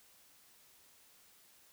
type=silence; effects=white hiss -64 dBFS RMS until 1.72 s